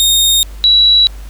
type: tone pair in turn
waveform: sawtooth / sine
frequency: 3694 / 3914 Hz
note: A#7 / B7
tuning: -16 / -16 cents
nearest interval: minor second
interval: 100 cents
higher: second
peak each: -5 dBFS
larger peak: neither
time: 0-0.43 / 0.64-1.07 s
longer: neither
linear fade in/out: 0 ms
effects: added 50 Hz sine -26 dBFS peak until 1.29 s + pink hiss -41 dBFS RMS until 1.29 s